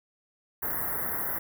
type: band-stop noise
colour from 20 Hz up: white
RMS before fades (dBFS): -31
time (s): 0.62-1.39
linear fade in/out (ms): 10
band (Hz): 2000 to 11000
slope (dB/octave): 96
effects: none